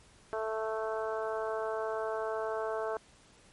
harmonic tone, 220 Hz, A3, in tune, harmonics 2 / 3 / 4 / 5 / 6 / 7, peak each -35 / -36 / -41 / -42 / -43 / -45 dBFS, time 0.33-2.97 s, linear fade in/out 0 ms, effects pink hiss -60 dBFS RMS until 3.52 s + MP3 48 kbps

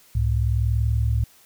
sine tone pair together, 68.4 / 109.05 Hz, C#2 / A2, -23 / -15 cents, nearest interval minor sixth, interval 808 cents, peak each -21 / -21 dBFS, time 0.15-1.24 s, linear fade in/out 5 ms, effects white hiss -54 dBFS RMS until 1.45 s

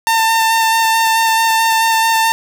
sawtooth tone with vibrato, 900 Hz, A5, 39 cents sharp, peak -7 dBFS, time 0.07-2.32 s, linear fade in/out 0 ms, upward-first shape square, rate 4.6 Hz, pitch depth 11 cents each way, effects none

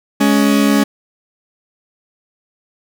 40% pulse tone pair together, 209.2 / 279.2 Hz, G#3 / C#4, +13 / +13 cents, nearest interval perfect fourth, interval 500 cents, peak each -12 dBFS, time 0.2-0.84 s, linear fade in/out 10 ms, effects none

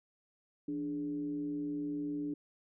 sine tone with frequency modulation, 293.1 Hz, D4, 3 cents flat, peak -34 dBFS, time 0.68-2.34 s, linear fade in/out 5 ms, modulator 127 Hz, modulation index 0.41, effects none

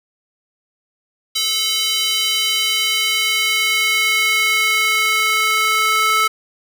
square tone with high-pass filter sweep, 435.6 Hz, A4, 17 cents flat, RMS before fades -17 dBFS, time 1.35-6.28 s, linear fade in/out 10 ms, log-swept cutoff 3600 to 1500 Hz, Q 2.6, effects none

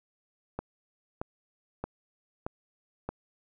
click train, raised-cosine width 1 ms, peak -19 dBFS, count 5, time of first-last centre 0.59-3.09 s, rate 1.6 Hz, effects none

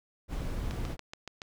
brown noise, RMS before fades -34 dBFS, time 0.28-0.97 s, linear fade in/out 50 ms
click train, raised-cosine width 0.2 ms, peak -23 dBFS, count 6, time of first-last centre 0.71-1.418 s, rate 7.06 Hz
effects none

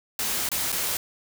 white noise with dropouts, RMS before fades -27 dBFS, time 0.19-0.97 s, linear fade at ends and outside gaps 2 ms, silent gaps 0.49-0.516 / 0.72-0.725 s, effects none

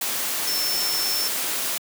sine tone in noise, 5350 Hz, E8, 25 cents sharp, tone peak -24 dBFS, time 0.47-1.28 s, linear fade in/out 5 ms, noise white, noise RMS -26 dBFS, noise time 0.01-1.78 s, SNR -1 dB, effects high-pass 200 Hz 12 dB/octave

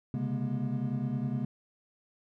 triangle tone cluster, 130.8 / 140.7 / 207.5 / 239.7 Hz, C3 / C#3 / G#3 / A#3, 0 / +26 / -1 / +48 cents, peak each -32 / -34 / -34 / -33 dBFS, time 0.14-1.45 s, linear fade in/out 2 ms, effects none

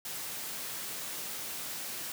white high-pass noise, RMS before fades -39 dBFS, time 0.05-2.12 s, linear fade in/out 2 ms, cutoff 100 Hz, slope 24 dB/octave, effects none

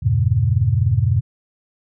sine chord, E diminished seventh, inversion none, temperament just, 82.41 / 98.89 / 118.67 / 142.4 Hz, E2 / G2 / Bb2 / Db3, 0 / +16 / +31 / +47 cents, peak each -22 / -18 / -17 / -23 dBFS, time 0.02-1.21 s, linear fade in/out 20 ms, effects none

